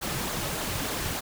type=noise with flanger; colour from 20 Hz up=pink; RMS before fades=-31 dBFS; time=0.01-1.21 s; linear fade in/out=20 ms; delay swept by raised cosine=0.35 to 4.35 ms; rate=3.4 Hz; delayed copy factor=-0.55; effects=none